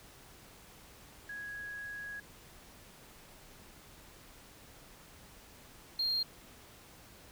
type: tone pair in turn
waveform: sine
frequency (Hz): 1661.2 / 4213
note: G#6 / C8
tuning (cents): 0 / +11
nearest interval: octave + major third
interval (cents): 1611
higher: second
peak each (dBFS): -40 / -28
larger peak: second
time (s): 1.29-2.2 / 5.99-6.23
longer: first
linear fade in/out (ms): 5
effects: tanh soft clip ceiling -27 dBFS + pink hiss -56 dBFS RMS until 7.31 s